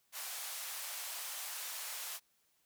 white band-pass noise, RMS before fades -43 dBFS, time 0.12-2.2 s, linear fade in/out 50 ms, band 630 to 16000 Hz, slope 24 dB/octave, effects white hiss -75 dBFS RMS until 2.65 s

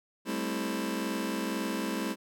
sawtooth chord, A minor seventh, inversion third, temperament just, 198 / 220 / 264 / 330 Hz, G3 / A3 / C4 / E4, +18 / 0 / +16 / +2 cents, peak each -32 dBFS, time 0.25-2.16 s, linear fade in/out 50 ms, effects none

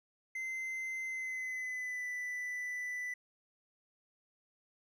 triangle tone with pitch glide, 2069 to 1985.9 Hz, C7 to B6, -20 to +9 cents, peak -35 dBFS, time 0.35-3.14 s, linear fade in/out 5 ms, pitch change -71 cents, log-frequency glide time 1.05-2.08 s, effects none

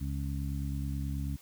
harmonic tone, 69.3 Hz, C#2, in tune, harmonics 1 / 2 / 3 / 4, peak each -34 / -36 / -42 / -42 dBFS, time 0-1.37 s, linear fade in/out 20 ms, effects white hiss -57 dBFS RMS until 1.41 s

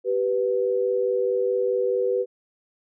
sine tone pair together, 388.4 / 493.1 Hz, G4 / B4, -16 / -3 cents, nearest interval major third, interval 413 cents, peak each -24 / -22 dBFS, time 0.04-2.26 s, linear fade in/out 50 ms, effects none

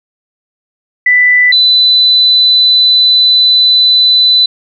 sine tone pair in turn, 1986 / 4000 Hz, B6 / B7, +9 / +21 cents, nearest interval octave, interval 1212 cents, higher second, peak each -4 dBFS, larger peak neither, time 1.06-1.52 / 1.52-4.46 s, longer second, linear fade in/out 5 ms, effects none

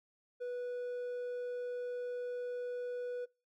sine tone with hard clipping, 491.1 Hz, B4, 10 cents flat, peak -38 dBFS, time 0.4-3.26 s, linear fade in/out 20 ms, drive 3 dB, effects noise-tail reverb RT60 0.3 s tail -24 dB re dry

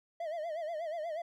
triangle tone with vibrato, 646 Hz, E5, 35 cents flat, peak -33 dBFS, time 0.2-1.22 s, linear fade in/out 5 ms, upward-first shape sine, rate 8.3 Hz, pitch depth 120 cents each way, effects none

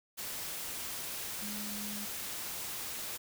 sine tone in noise, 208.2 Hz, G#3, 5 cents sharp, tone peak -42 dBFS, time 1.41-2.06 s, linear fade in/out 20 ms, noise white, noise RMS -40 dBFS, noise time 0.17-3.18 s, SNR -5 dB, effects none

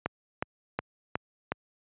click train, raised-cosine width 0.5 ms, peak -13 dBFS, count 5, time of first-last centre 0.06-1.52 s, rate 2.74 Hz, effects high-pass 80 Hz 12 dB/octave + resampled to 8000 Hz

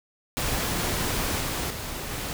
pink noise with level steps, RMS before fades -27 / -29 / -34 / -32 dBFS, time 0.37-2.33 s, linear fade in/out 0 ms, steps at 1.4 / 1.7 / 2.11 s, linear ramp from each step 5 ms, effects none

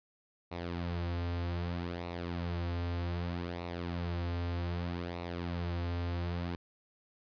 sawtooth tone with flanger, 86.7 Hz, F2, 12 cents flat, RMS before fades -36 dBFS, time 0.51-6.56 s, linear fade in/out 10 ms, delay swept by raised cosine 0.62 to 5.52 ms, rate 0.64 Hz, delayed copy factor -0.6, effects resampled to 11025 Hz

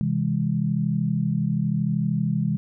sine chord, C augmented, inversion none, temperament just, 130.81 / 163.52 / 204.4 Hz, C3 / E3 / G#3, 0 / -14 / -27 cents, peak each -26 / -24 / -25 dBFS, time 0.01-2.57 s, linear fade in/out 0 ms, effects none

